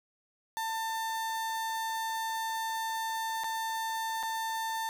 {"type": "tone with dropouts", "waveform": "35% pulse", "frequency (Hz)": 895, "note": "A5", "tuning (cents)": 29, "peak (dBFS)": -30, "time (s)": [0.57, 4.89], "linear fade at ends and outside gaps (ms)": 0, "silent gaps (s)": [[3.436, 3.442], [4.229, 4.233]], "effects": []}